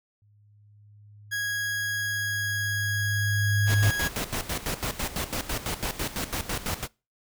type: tone with exponential growth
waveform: sine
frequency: 103.83 Hz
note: G#2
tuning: in tune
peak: -18 dBFS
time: 0.22-3.9 s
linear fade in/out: 0 ms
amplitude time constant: 800 ms
type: tone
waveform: 40% pulse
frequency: 1653 Hz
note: G#6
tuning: 9 cents flat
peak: -26 dBFS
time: 1.31-4.09 s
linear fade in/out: 20 ms
type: noise with tremolo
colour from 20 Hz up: pink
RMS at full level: -29 dBFS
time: 3.66-6.88 s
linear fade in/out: 50 ms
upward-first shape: square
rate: 6 Hz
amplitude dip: 75%
effects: noise-tail reverb RT60 0.3 s tail -25 dB re dry